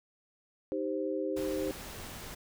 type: chord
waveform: sine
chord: C minor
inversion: first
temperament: equal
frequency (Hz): 311.1 / 392 / 523.3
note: Eb4 / G4 / C5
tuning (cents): 0 / 0 / 0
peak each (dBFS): -35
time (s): 0.72-1.71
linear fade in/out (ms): 0
type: noise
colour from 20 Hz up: pink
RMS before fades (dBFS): -44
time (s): 1.36-2.35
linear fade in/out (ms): 10
effects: none